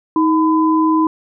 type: tone pair together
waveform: sine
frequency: 316.7 / 1008 Hz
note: D#4 / B5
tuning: +31 / +35 cents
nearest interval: octave + minor sixth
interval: 2004 cents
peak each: -12 / -16 dBFS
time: 0.16-1.07 s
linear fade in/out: 2 ms
effects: none